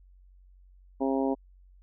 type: harmonic tone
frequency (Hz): 134.8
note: C#3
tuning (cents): -48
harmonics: 2 / 3 / 4 / 5 / 6 / 7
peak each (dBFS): -27 / -31 / -33 / -35 / -37 / -38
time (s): 1-1.35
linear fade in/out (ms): 20
effects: added 46 Hz sine -53 dBFS peak until 1.82 s